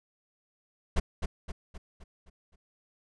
brown noise with echo, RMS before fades -22 dBFS, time 0.96-1 s, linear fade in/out 10 ms, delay 260 ms, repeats 6, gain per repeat -6 dB, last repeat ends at 2.56 s, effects resampled to 24000 Hz

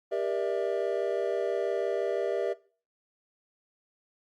triangle chord, E half-diminished seventh, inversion first, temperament just, 395.6 / 474.7 / 593.3 / 659.3 Hz, G4 / Bb4 / D5 / E5, +16 / +31 / +18 / 0 cents, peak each -30 / -31 / -31 / -30 dBFS, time 0.11-2.54 s, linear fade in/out 20 ms, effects noise-tail reverb RT60 0.4 s tail -20 dB re dry + Opus 48 kbps

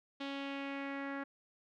sawtooth tone with low-pass filter sweep, 277.2 Hz, C#4, in tune, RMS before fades -41 dBFS, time 0.2-1.24 s, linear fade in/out 10 ms, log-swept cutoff 3500 to 1700 Hz, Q 2.7, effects none

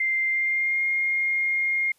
sine tone with pitch glide, 2093 to 2131 Hz, C7 to C7, 0 to +31 cents, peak -21 dBFS, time 0-1.92 s, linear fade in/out 5 ms, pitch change +31 cents, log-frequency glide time 0.29-0.83 s, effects white hiss -64 dBFS RMS until 1.98 s + resampled to 32000 Hz

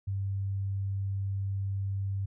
sine tone, 98 Hz, G2, in tune, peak -29 dBFS, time 0.07-2.26 s, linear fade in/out 10 ms, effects none

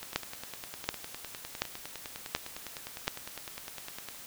two click trains, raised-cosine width 0.2 ms, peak -10 / -22 dBFS, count 5 / 41, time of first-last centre 0.16-3.08 / 0.03-4.087 s, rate 1.37 / 9.86 Hz, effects white hiss -47 dBFS RMS until 4.26 s

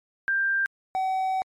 sine / triangle tone pair in turn, 1585 / 757.6 Hz, G6 / F#5, +19 / +41 cents, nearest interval octave + minor second, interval 1278 cents, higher first, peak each -21 dBFS, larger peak neither, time 0.28-0.66 / 0.95-1.42 s, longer second, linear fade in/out 0 ms, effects MP3 64 kbps

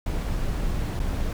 brown noise with dropouts, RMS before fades -26 dBFS, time 0.06-1.33 s, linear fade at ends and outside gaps 2 ms, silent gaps 0.993-1 s, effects none

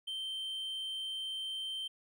triangle tone, 3121 Hz, G7, 8 cents flat, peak -35 dBFS, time 0.07-1.88 s, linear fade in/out 10 ms, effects none

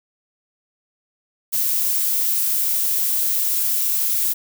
violet noise, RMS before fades -20 dBFS, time 1.52-4.34 s, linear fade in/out 20 ms, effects none

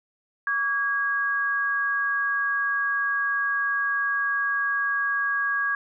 sine tone pair together, 1140 / 1642.8 Hz, C#6 / G#6, +48 / -19 cents, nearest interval tritone, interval 633 cents, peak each -28 / -23 dBFS, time 0.47-5.75 s, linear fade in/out 2 ms, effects none

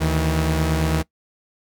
sawtooth tone pair together, 75.56 / 160.1 Hz, D2 / D#3, +50 / +50 cents, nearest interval octave + minor second, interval 1300 cents, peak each -17 dBFS, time 0-1.03 s, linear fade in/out 20 ms, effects noise-tail reverb RT60 0.1 s tail -21 dB re dry

